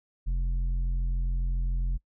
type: tone with tanh clipping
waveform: triangle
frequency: 43.65 Hz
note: F1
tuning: in tune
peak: -26 dBFS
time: 0.26-1.98 s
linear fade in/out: 20 ms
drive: 11 dB
effects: noise-tail reverb RT60 0.1 s tail -24 dB re dry